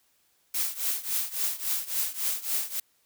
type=noise with tremolo; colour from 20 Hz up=blue; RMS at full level=-26 dBFS; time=0.54-2.8 s; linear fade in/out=5 ms; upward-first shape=triangle; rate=3.6 Hz; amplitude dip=90%; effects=white hiss -68 dBFS RMS until 3.05 s